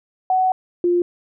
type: tone pair in turn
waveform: sine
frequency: 747 / 350.9 Hz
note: F#5 / F4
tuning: +16 / +8 cents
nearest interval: octave + minor second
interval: 1308 cents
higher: first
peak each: -14 dBFS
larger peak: neither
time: 0.3-0.52 / 0.84-1.02 s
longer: first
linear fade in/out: 2 ms
effects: none